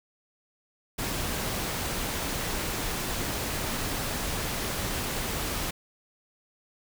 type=noise; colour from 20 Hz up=pink; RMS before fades=-31 dBFS; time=0.98-5.71 s; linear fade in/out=10 ms; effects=none